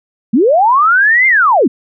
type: linear two-way sweep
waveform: sine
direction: up then down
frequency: 196 to 2130 to 196 Hz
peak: -6 dBFS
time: 0.33-1.68 s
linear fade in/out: 10 ms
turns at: 1.27 s
effects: none